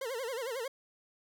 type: tone with vibrato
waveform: 40% pulse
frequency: 493.9 Hz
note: B4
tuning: in tune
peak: -34 dBFS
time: 0.01-0.68 s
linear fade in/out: 5 ms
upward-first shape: sine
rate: 11 Hz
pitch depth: 180 cents each way
effects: none